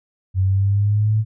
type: linear sweep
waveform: sine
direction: up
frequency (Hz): 93.2 to 110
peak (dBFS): -14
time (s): 0.34-1.25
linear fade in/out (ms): 50
effects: none